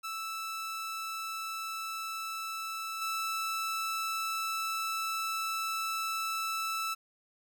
sawtooth tone with level steps, 1318.5 Hz, E6, in tune, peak -32 / -28 dBFS, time 0.03-6.95 s, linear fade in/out 20 ms, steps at 3.01 s, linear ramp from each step 10 ms, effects none

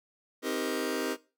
sawtooth chord, C minor seventh, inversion none, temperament just, 261.6 / 314 / 392.4 / 470.9 Hz, C4 / Eb4 / G4 / Bb4, 0 / +16 / +2 / +18 cents, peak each -31 dBFS, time 0.42-1.17 s, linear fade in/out 50 ms, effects noise-tail reverb RT60 0.3 s tail -18 dB re dry

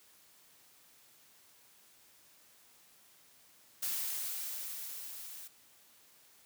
blue noise with level ramp, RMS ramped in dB -35 to -48 dBFS, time 3.82-5.48 s, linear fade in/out 10 ms, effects white hiss -63 dBFS RMS until 6.45 s + high-pass 80 Hz 12 dB/octave

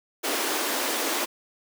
pink high-pass noise, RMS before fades -27 dBFS, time 0.23-1.26 s, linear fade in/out 20 ms, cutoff 270 Hz, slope 48 dB/octave, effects none

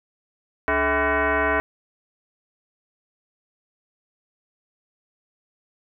sine tone with frequency modulation, 430 Hz, A4, 40 cents flat, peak -18 dBFS, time 0.68-1.6 s, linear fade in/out 0 ms, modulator 360 Hz, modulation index 4.4, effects none

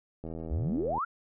click train, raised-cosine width 2 ms, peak -26 dBFS, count 61, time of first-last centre 0.24-0.98 s, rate 81.1 Hz
sine exponential sweep, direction up, 58.6 to 1458 Hz, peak -28 dBFS, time 0.5-1.05 s, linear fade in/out 10 ms
effects none

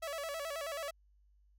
sawtooth tone with vibrato, 610 Hz, D#5, 34 cents flat, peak -34 dBFS, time 0.02-0.91 s, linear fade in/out 10 ms, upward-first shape square, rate 9.3 Hz, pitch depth 120 cents each way, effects added 50 Hz sine -64 dBFS peak until 1.58 s

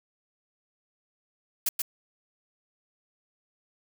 blue noise with echo, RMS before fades -25 dBFS, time 1.66-1.69 s, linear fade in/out 5 ms, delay 130 ms, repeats 1, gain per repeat -3 dB, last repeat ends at 1.82 s, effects none

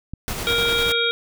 click, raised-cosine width 5 ms, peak -18 dBFS, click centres 0.136 s
pink noise with tremolo, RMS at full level -27 dBFS, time 0.28-0.92 s, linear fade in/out 0 ms, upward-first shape square, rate 10 Hz, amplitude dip 30%
harmonic tone, 468.1 Hz, A#4, 7 cents sharp, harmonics 1 / 3 / 5 / 7 / 8, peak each -24 / -24 / -26 / -24 / -24 dBFS, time 0.47-1.11 s, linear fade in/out 0 ms
effects none

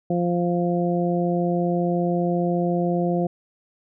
harmonic tone, 174.6 Hz, F3, in tune, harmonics 1 / 2 / 3 / 4, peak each -22 / -25 / -27 / -28 dBFS, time 0.1-3.27 s, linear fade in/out 5 ms, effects none

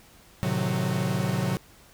45% pulse chord, A diminished seventh, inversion none, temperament equal with one note detuned, 110 / 130.81 / 152.8 / 185 Hz, A2 / C3 / Eb3 / Gb3, 0 / 0 / -31 / 0 cents, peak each -32 / -29 / -32 / -28 dBFS, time 0.43-1.57 s, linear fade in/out 0 ms, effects pink hiss -54 dBFS RMS until 1.93 s

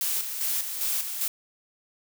blue noise with tremolo, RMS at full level -27 dBFS, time 0.01-1.28 s, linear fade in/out 2 ms, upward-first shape square, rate 2.5 Hz, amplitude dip 50%, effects none

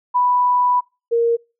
sine tone pair in turn, 987.8 / 466.2 Hz, B5 / A#4, 0 / 0 cents, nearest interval octave + minor second, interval 1300 cents, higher first, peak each -13 dBFS, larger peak neither, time 0.14-0.81 / 1.11-1.37 s, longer first, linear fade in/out 20 ms, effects noise-tail reverb RT60 0.3 s tail -26 dB re dry

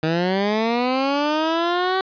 15% pulse linear sweep, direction up, 155.56 to 382.8 Hz, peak -12 dBFS, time 0.03-2.01 s, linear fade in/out 2 ms, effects resampled to 11025 Hz + 9-bit

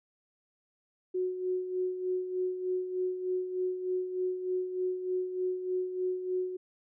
sine tone with tremolo, 367.5 Hz, F#4, 12 cents flat, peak -27 dBFS, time 1.14-6.57 s, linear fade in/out 10 ms, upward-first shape sine, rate 3.3 Hz, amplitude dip 60%, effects none

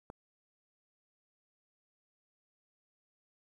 click, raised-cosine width 1 ms, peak -30 dBFS, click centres 0.101 s, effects 10-bit

